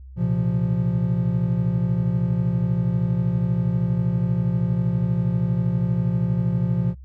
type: chord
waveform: triangle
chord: Bb suspended second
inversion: none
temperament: equal with one note detuned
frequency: 118.3 / 130.81 / 174.61 Hz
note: Bb2 / C3 / F3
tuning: +26 / 0 / 0 cents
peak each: -22 / -23 / -20 dBFS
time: 0.16-6.95 s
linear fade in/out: 50 ms
effects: noise-tail reverb RT60 0.1 s tail -25 dB re dry + added 65 Hz sine -38 dBFS peak until 7.04 s